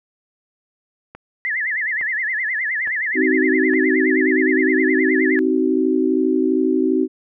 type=click train; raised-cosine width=0.5 ms; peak=-21 dBFS; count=4; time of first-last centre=1.15-3.736 s; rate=1.16 Hz
type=tone with vibrato; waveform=sine; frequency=1888 Hz; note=A#6; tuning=22 cents sharp; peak=-19 dBFS; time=1.45-5.39 s; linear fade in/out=0 ms; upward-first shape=sine; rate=9.6 Hz; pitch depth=190 cents each way
type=chord; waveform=sine; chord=C diminished; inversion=none; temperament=just; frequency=261.6 / 314 / 376.7 Hz; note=C4 / Eb4 / Gb4; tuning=0 / +16 / +31 cents; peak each=-19 dBFS; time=3.14-7.08 s; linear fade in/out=50 ms
effects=none